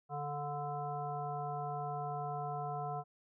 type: harmonic tone with a mistuned harmonic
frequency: 146.5 Hz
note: D3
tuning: 4 cents flat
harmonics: 1 / 3 / 5 / 7 / 9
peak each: -42 / -46 / -39 / -46 / -48 dBFS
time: 0.09-3.04 s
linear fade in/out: 50 ms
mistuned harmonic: 5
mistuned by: -20 cents
effects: none